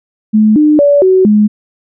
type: tone with pitch steps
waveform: sine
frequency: 215.1 / 301.9 / 574 / 375 / 210.4 Hz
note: A3 / D4 / D5 / F#4 / G#3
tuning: -39 / +48 / -40 / +23 / +23 cents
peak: -4 dBFS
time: 0.33-1.48 s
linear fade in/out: 20 ms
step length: 230 ms
effects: none